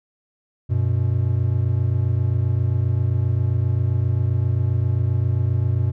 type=tone pair together; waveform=triangle; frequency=94.35 / 121.9 Hz; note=F#2 / B2; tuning=+34 / -22 cents; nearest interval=major third; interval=444 cents; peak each=-18 dBFS; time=0.69-5.92 s; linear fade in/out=20 ms; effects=none